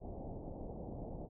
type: low-pass noise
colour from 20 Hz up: pink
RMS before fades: -45 dBFS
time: 0-1.29 s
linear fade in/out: 50 ms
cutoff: 780 Hz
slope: 48 dB/octave
effects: none